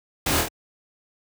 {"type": "noise with echo", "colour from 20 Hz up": "pink", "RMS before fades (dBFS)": -23, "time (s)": [0.26, 0.41], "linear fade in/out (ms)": 5, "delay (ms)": 25, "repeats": 3, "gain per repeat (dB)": -3, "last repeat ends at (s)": 0.485, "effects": ["high-pass 60 Hz 12 dB/octave"]}